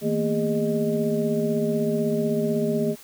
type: tone cluster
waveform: sine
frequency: 159.2 / 225.3 / 241.3 / 408.2 / 616 Hz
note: D#3 / A3 / B3 / G#4 / D#5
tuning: +40 / +41 / -40 / -30 / -17 cents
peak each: -29 / -25 / -32 / -25 / -29 dBFS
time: 0.01-2.96 s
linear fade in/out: 50 ms
effects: white hiss -47 dBFS RMS until 3.03 s